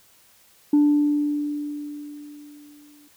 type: tone with exponential decay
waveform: sine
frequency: 293.7 Hz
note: D4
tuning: in tune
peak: -11 dBFS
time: 0.73-3.08 s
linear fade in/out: 5 ms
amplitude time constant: 510 ms
effects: tanh soft clip ceiling -11 dBFS + white hiss -56 dBFS RMS until 3.16 s